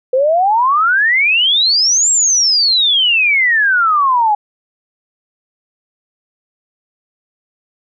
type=exponential two-way sweep; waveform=sine; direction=up then down; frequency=499.7 to 7630 to 815 Hz; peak=-9 dBFS; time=0.13-4.35 s; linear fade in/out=5 ms; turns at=2.11 s; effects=none